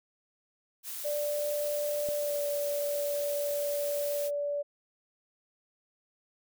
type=noise; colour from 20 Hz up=blue; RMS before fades=-39 dBFS; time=0.83-4.31 s; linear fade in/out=50 ms
type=tone with pitch glide; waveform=sine; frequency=587.3 to 578.2 Hz; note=D5 to D5; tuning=0 to -27 cents; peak=-29 dBFS; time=1.04-4.63 s; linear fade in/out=20 ms; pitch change=-27 cents; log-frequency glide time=2.17-2.39 s
type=click; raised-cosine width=2 ms; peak=-30 dBFS; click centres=2.088 s
effects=none